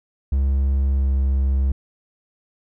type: tone with pitch glide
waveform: triangle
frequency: 68 to 67.18 Hz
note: C#2 to C2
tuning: -33 to +46 cents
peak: -14 dBFS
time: 0.32-1.72 s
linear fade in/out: 5 ms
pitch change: -21 cents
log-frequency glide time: 0.91-1.11 s
effects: none